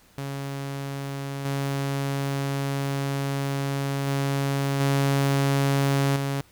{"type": "tone with level steps", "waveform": "sawtooth", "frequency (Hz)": 138.59, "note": "C#3", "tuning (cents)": 0, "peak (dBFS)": [-26, -21, -19, -16, -21], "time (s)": [0.18, 6.41], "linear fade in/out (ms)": 0, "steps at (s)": [1.45, 4.07, 4.8, 6.16], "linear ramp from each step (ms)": 5, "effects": ["pink hiss -57 dBFS RMS until 6.51 s"]}